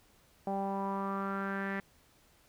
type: tone with low-pass filter sweep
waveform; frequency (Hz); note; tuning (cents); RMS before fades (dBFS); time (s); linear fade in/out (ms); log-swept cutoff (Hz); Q
sawtooth; 196; G3; 0; -35; 0.47-1.8; 2; 740 to 1900; 5.3
effects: pink hiss -65 dBFS RMS until 2.48 s